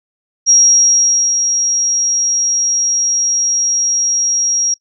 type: tone with ADSR envelope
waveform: sine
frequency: 5640 Hz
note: F8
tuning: 16 cents sharp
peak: -5 dBFS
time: 0.46-4.74 s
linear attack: 36 ms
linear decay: 840 ms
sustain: -7 dB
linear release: 3 ms
effects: noise-tail reverb RT60 0.1 s tail -22 dB re dry